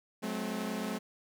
sawtooth chord, F# diminished, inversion none, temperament equal with one note detuned, 185 / 215.2 / 261.6 Hz, F#3 / A3 / C4, 0 / -38 / 0 cents, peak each -36 / -32 / -36 dBFS, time 0.22-0.99 s, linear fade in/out 20 ms, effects none

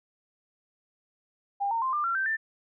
sine tone with pitch steps, 802 / 916 / 1046.1 / 1194.7 / 1364.5 / 1558.3 / 1779.7 Hz, G5 / A#5 / C6 / D6 / F6 / G6 / A6, +39 / -31 / -1 / +29 / -41 / -11 / +19 cents, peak -25 dBFS, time 1.6-2.37 s, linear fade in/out 20 ms, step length 110 ms, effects none

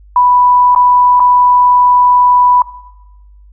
sine tone with dropouts, 987.8 Hz, B5, in tune, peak -5 dBFS, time 0.16-2.62 s, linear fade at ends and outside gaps 2 ms, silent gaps 0.749-0.76 / 1.197-1.202 s, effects noise-tail reverb RT60 1.0 s tail -17 dB re dry + added 50 Hz sine -37 dBFS peak until 3.52 s

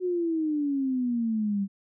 sine exponential sweep, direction down, 370 to 193.8 Hz, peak -24 dBFS, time 0-1.68 s, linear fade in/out 50 ms, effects none

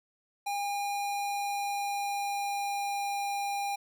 square tone with pitch glide, 809 to 803.9 Hz, G#5 to G5, -46 to +43 cents, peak -31 dBFS, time 0.46-3.76 s, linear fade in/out 10 ms, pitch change -11 cents, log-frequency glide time 0.96-3.19 s, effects none

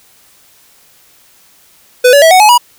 square tone with pitch steps, 498.5 / 569.3 / 650.2 / 742.6 / 848.1 / 968.6 Hz, B4 / C#5 / E5 / F#5 / G#5 / B5, +16 / +46 / -24 / +6 / +36 / -34 cents, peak -3 dBFS, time 2.04-2.58 s, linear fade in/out 10 ms, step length 90 ms, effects white hiss -46 dBFS RMS until 2.78 s

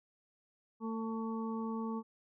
harmonic tone with a mistuned harmonic, 224.5 Hz, A3, 35 cents sharp, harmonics 1 / 2 / 4 / 5, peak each -36 / -43 / -46 / -46 dBFS, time 0.8-2.03 s, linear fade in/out 50 ms, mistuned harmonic 4, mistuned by -22 cents, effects none

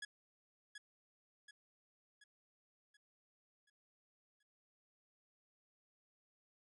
sawtooth tone with echo, 1678 Hz, G#6, 17 cents sharp, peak -40 dBFS, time 0.02-0.05 s, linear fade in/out 5 ms, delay 730 ms, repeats 6, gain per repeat -6 dB, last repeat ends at 4.43 s, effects resampled to 24000 Hz

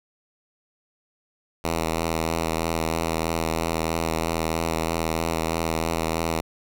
5% pulse tone with vibrato, 81.7 Hz, E2, 15 cents flat, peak -12 dBFS, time 1.64-6.41 s, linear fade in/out 5 ms, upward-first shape sine, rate 3.1 Hz, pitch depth 23 cents each way, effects none

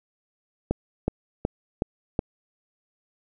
click train, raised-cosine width 2 ms, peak -9 dBFS, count 5, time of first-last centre 0.71-2.191 s, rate 2.7 Hz, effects none

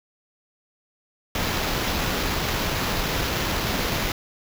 pink noise with sample-and-hold, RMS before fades -25 dBFS, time 1.35-4.12 s, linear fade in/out 2 ms, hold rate 8820 Hz, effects none

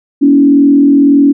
sine tone with frequency modulation, 282.1 Hz, C#4, 30 cents sharp, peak -3 dBFS, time 0.21-1.33 s, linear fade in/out 20 ms, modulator 41.8 Hz, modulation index 0.63, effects none

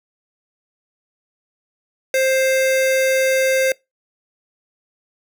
square tone pair together, 527 / 2102 Hz, C5 / C7, +12 / +7 cents, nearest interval 2 octaves, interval 2395 cents, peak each -16 / -24 dBFS, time 2.14-3.72 s, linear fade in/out 2 ms, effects noise-tail reverb RT60 0.2 s tail -24 dB re dry

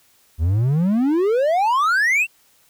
triangle exponential sweep, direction up, 74.9 to 2773 Hz, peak -13 dBFS, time 0.38-2.27 s, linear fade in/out 50 ms, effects white hiss -57 dBFS RMS until 2.69 s

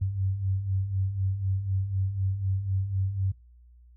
sine beating tone pair, 93.1 / 97.1 Hz, F#2 / G2, +11 / -16 cents, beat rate 4 Hz, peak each -33 / -26 dBFS, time 0.01-3.32 s, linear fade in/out 10 ms, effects noise-tail reverb RT60 0.2 s tail -19 dB re dry + added 60 Hz sine -51 dBFS peak until 3.96 s

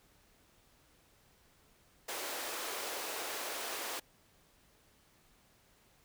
pink high-pass noise, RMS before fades -40 dBFS, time 2.08-4 s, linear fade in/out 10 ms, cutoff 380 Hz, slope 24 dB/octave, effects pink hiss -67 dBFS RMS until 6.04 s

